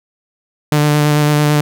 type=tone with vibrato; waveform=sawtooth; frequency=148.8 Hz; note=D3; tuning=23 cents sharp; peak=-6 dBFS; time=0.72-1.61 s; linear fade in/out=2 ms; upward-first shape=square; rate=9 Hz; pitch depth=12 cents each way; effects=none